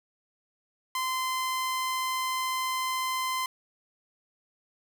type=tone; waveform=sawtooth; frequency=1034 Hz; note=C6; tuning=21 cents flat; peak=-24 dBFS; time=0.95-3.46 s; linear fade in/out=2 ms; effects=none